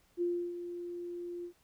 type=tone with ADSR envelope; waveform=sine; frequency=349.2 Hz; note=F4; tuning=in tune; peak=-28 dBFS; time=0.17-1.53 s; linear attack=46 ms; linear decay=310 ms; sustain=-10 dB; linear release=86 ms; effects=pink hiss -69 dBFS RMS until 1.63 s